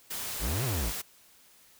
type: noise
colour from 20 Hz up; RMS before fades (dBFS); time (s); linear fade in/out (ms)
white; -36; 0.1-1.02; 10
type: exponential two-way sweep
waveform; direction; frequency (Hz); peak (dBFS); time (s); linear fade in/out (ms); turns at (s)
45% pulse; up then down; 42.8 to 142 to 42.8; -29; 0.39-0.93; 50; 0.64
effects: white hiss -59 dBFS RMS until 1.79 s